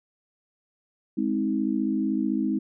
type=chord; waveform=sine; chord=Ab major; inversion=none; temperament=equal with one note detuned; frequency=207.7 / 261.6 / 317.3 Hz; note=Ab3 / C4 / Eb4; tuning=0 / 0 / +34 cents; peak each=-27 dBFS; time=1.17-2.59 s; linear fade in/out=10 ms; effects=none